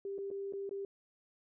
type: tone with dropouts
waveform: sine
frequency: 395.4 Hz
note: G4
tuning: 15 cents sharp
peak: -37 dBFS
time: 0.05-0.85 s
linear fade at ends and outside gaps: 2 ms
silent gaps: 0.181-0.186 / 0.304-0.312 / 0.525-0.535 / 0.693-0.71 s
effects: none